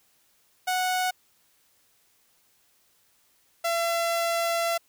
sawtooth tone pair in turn, 737 / 675.9 Hz, F#5 / E5, -7 / +43 cents, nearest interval minor second, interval 150 cents, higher first, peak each -20 dBFS, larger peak neither, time 0.67-1.11 / 3.64-4.78 s, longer second, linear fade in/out 10 ms, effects white hiss -65 dBFS RMS until 4.88 s

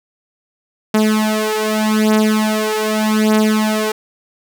sawtooth beating tone pair, 215.2 / 216.03 Hz, A3 / A3, -38 / -32 cents, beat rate 0.83 Hz, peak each -12 dBFS, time 0.94-3.92 s, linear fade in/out 5 ms, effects none

